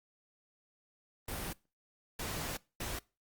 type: noise bursts at uneven times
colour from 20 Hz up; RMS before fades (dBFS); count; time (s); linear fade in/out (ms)
pink; -39; 3; 1.28-1.53 / 2.19-2.57 / 2.8-2.99; 5
effects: noise-tail reverb RT60 0.3 s tail -23 dB re dry + Opus 32 kbps